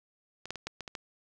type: clicks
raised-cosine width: 0.2 ms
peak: -25 / -17 / -23 / -18 / -22 / -23 / -20 dBFS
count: 7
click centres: 0.456 / 0.506 / 0.557 / 0.67 / 0.807 / 0.878 / 0.952 s
effects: none